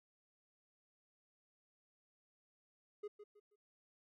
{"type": "tone with echo", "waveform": "triangle", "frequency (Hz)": 415.3, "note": "G#4", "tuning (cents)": 0, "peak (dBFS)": -40, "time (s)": [3.03, 3.08], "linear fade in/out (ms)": 10, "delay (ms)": 160, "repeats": 3, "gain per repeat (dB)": -10, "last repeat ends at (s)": 3.56, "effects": []}